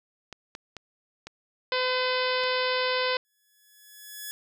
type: clicks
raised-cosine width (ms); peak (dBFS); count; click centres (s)
0.2; -22; 5; 0.327 / 0.551 / 0.767 / 1.27 / 2.437
type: harmonic tone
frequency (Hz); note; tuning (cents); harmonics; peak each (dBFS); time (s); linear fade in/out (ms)
508; B4; +49; 1 / 2 / 3 / 4 / 5 / 6 / 7 / 8 / 9 / 10; -28 / -31 / -33 / -34 / -35 / -36 / -36 / -37 / -38 / -38; 1.72-3.17; 2
type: tone with exponential growth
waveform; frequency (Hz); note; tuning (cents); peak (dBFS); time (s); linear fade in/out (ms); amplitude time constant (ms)
5% pulse; 1700; G#6; +40; -23; 3.25-4.31; 0; 230
effects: none